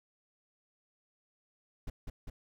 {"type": "noise with echo", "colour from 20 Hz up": "brown", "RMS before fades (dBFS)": -37, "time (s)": [1.87, 1.9], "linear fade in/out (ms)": 5, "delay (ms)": 200, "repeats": 2, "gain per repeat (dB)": -2, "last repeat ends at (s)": 2.3, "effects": []}